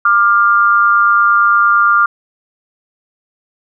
sine tone pair together, 1191.3 / 1400 Hz, D6 / F6, +24 / +4 cents, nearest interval minor third, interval 280 cents, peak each -10 dBFS, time 0.05-2.06 s, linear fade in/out 5 ms, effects none

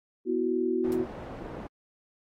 sine chord, B suspended fourth, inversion none, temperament just, 246.9 / 329.3 / 370.4 Hz, B3 / E4 / F#4, 0 / -2 / +2 cents, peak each -31 / -30 / -27 dBFS, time 0.25-1.06 s, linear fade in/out 50 ms
white low-pass noise, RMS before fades -40 dBFS, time 0.84-1.67 s, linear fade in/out 5 ms, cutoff 580 Hz, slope 12 dB/octave
white noise with exponential decay, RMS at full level -41 dBFS, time 0.92-1 s, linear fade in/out 0 ms, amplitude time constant 16 ms
effects AAC 48 kbps

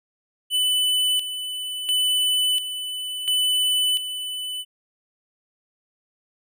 square tone with tremolo, 2997 Hz, F#7, 22 cents sharp, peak -19 dBFS, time 0.5-4.65 s, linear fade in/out 50 ms, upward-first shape square, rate 0.72 Hz, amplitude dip 65%, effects none

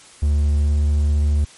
triangle tone with pitch glide, 73.3 to 73.77 Hz, D2 to D2, -3 to +8 cents, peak -12 dBFS, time 0.22-1.45 s, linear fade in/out 10 ms, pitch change +11 cents, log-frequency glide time 0.57-0.8 s, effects white hiss -45 dBFS RMS until 1.57 s + MP3 48 kbps

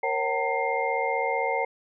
sine tone cluster, 468.4 / 544 / 761 / 912 / 2114 Hz, A#4 / C#5 / F#5 / A#5 / C7, +8 / -33 / +48 / -38 / +17 cents, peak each -30 dBFS, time 0.03-1.65 s, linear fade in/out 5 ms, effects none

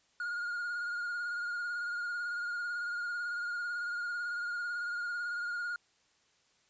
triangle tone with vibrato, 1427 Hz, F6, 37 cents sharp, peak -32 dBFS, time 0.2-5.76 s, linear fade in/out 2 ms, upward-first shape triangle, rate 18 Hz, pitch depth 39 cents each way, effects white hiss -70 dBFS RMS until 6.69 s + resampled to 16000 Hz

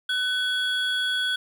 triangle tone pair together, 1500 / 3352 Hz, F#6 / G#7, +23 / +15 cents, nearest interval octave + major second, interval 1392 cents, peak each -24 / -24 dBFS, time 0.09-1.36 s, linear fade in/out 5 ms, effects 9-bit

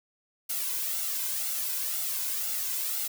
blue noise with flanger, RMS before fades -31 dBFS, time 0.49-3.08 s, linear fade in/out 10 ms, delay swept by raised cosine 1.4 to 2 ms, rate 2 Hz, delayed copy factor +0.6, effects none

